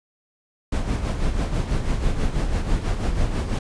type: noise with tremolo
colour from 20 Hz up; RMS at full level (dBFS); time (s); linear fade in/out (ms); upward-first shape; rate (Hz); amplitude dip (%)
brown; -20; 0.72-3.59; 5; sine; 6.1; 55
effects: resampled to 22050 Hz